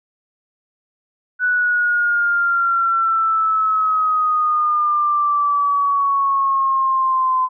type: exponential sweep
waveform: sine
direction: down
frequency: 1487 to 1024 Hz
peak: -14 dBFS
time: 1.39-7.49 s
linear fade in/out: 50 ms
effects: none